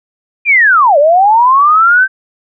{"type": "linear two-way sweep", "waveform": "sine", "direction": "down then up", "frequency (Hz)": [2457, 554.4, 1570], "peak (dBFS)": -4, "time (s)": [0.45, 2.08], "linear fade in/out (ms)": 50, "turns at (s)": 0.98, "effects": []}